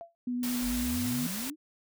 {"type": "tone with exponential decay", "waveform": "sine", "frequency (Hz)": 678, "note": "E5", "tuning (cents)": 49, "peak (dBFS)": -36, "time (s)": [0.01, 0.15], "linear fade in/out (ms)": 0, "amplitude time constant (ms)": 29}
{"type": "tone with vibrato", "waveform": "sine", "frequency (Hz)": 245.9, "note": "B3", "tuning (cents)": -7, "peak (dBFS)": -29, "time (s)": [0.27, 1.27], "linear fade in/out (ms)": 5, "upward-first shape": "sine", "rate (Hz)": 9, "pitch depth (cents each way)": 11}
{"type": "noise", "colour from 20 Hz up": "white", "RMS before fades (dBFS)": -37, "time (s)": [0.43, 1.5], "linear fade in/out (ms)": 2}
{"type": "exponential sweep", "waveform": "sine", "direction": "up", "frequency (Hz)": [38.89, 323.2], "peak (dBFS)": -36, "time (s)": [0.61, 1.56], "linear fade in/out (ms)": 50}
{"effects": []}